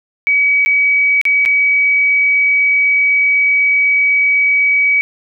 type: tone with dropouts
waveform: sine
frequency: 2272 Hz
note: C#7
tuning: 42 cents sharp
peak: -9 dBFS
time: 0.27-5.01 s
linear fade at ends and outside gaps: 0 ms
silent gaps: 0.65-0.66 / 1.214-1.253 / 1.452-1.459 s
effects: none